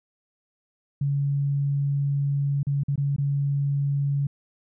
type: tone with dropouts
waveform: sine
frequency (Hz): 141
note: C#3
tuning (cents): +30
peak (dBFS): -21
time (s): 1.01-4.27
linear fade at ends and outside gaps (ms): 5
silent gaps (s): 2.631-2.668 / 2.835-2.882 / 2.958-2.977 / 3.163-3.182
effects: none